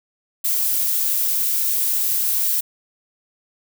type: noise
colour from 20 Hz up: violet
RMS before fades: -20 dBFS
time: 0.44-2.61 s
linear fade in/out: 10 ms
effects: none